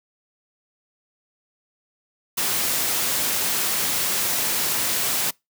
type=noise; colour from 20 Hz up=white; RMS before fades=-23 dBFS; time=2.37-5.31 s; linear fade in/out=10 ms; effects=noise-tail reverb RT60 0.2 s tail -25 dB re dry + high-pass 100 Hz 12 dB/octave